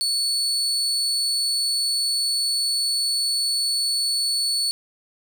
35% pulse tone, 4435 Hz, C#8, in tune, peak -19 dBFS, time 0.01-4.71 s, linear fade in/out 0 ms, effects none

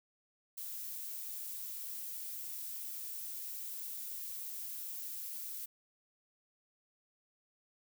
violet noise, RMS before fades -43 dBFS, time 0.57-5.66 s, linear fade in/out 10 ms, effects none

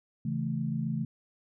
sine chord, A major, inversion first, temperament just, 137.5 / 165 / 220 Hz, C#3 / E3 / A3, -14 / +2 / 0 cents, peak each -33 dBFS, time 0.25-1.05 s, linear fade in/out 5 ms, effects none

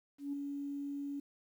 sine tone with ADSR envelope, 283 Hz, C#4, 36 cents sharp, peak -33 dBFS, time 0.18-1.2 s, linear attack 150 ms, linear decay 6 ms, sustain -4 dB, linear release 6 ms, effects tanh soft clip ceiling -29 dBFS + 11-bit

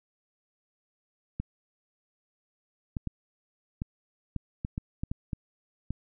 clicks, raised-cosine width 5 ms, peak -19 dBFS, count 11, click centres 1.4 / 2.968 / 3.073 / 3.819 / 4.363 / 4.649 / 4.779 / 5.035 / 5.115 / 5.332 / 5.906 s, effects none

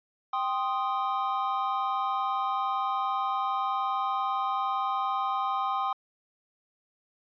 triangle chord, C minor, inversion second, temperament equal, 784 / 1046.5 / 1244.5 Hz, G5 / C6 / Eb6, 0 / 0 / 0 cents, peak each -29 dBFS, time 0.33-5.93 s, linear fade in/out 5 ms, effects resampled to 11025 Hz

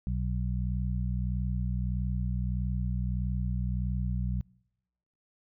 harmonic tone, 61.6 Hz, B1, 4 cents flat, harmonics 1 / 2 / 3, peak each -30 / -33 / -35 dBFS, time 0.07-4.41 s, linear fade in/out 0 ms, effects noise-tail reverb RT60 0.9 s tail -26 dB re dry

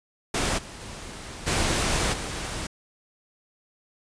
pink noise with level steps, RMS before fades -25 / -41 / -39 / -24 / -32 dBFS, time 0.34-2.67 s, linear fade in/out 5 ms, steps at 0.57 / 0.8 / 1.46 / 2.12 s, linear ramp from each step 20 ms, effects resampled to 22050 Hz

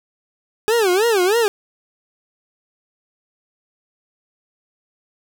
40% pulse tone with vibrato, 410.4 Hz, G#4, 21 cents flat, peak -13 dBFS, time 0.68-1.48 s, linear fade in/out 0 ms, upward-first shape sine, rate 3.2 Hz, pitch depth 250 cents each way, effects none

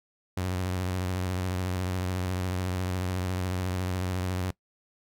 sawtooth tone with vibrato, 91.8 Hz, F#2, 13 cents flat, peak -24 dBFS, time 0.37-4.51 s, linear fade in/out 5 ms, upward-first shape sine, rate 14 Hz, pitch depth 49 cents each way, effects noise-tail reverb RT60 0.1 s tail -22 dB re dry

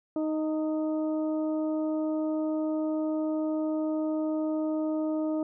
harmonic tone with a mistuned harmonic, 311.1 Hz, D#4, in tune, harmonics 1 / 2 / 3 / 4, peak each -27 / -33 / -45 / -47 dBFS, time 0.16-5.43 s, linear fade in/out 2 ms, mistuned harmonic 3, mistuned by -25 cents, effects none

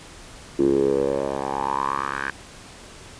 10% pulse tone with band-pass filter sweep, 68.6 Hz, C#2, 17 cents flat, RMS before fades -23 dBFS, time 0.59-2.31 s, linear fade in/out 5 ms, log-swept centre 330 to 1600 Hz, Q 5.5, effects pink hiss -43 dBFS RMS until 3.19 s + resampled to 22050 Hz

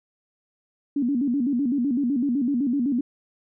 sine tone with vibrato, 261.3 Hz, C4, 2 cents flat, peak -20 dBFS, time 0.96-3.01 s, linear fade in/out 5 ms, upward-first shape square, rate 7.9 Hz, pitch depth 150 cents each way, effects none

